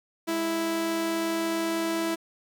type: tone pair together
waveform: sawtooth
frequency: 207.7 / 329.7 Hz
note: G#3 / E4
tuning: 0 / 0 cents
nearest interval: minor sixth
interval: 800 cents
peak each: -34 / -22 dBFS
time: 0.27-2.16 s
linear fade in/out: 20 ms
effects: 9-bit